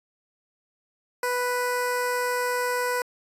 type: tone with notch filter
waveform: 15% pulse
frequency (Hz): 493.9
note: B4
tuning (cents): 0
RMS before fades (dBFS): -26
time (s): 1.23-3.02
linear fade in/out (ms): 2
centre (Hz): 3500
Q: 1.1
effects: resampled to 32000 Hz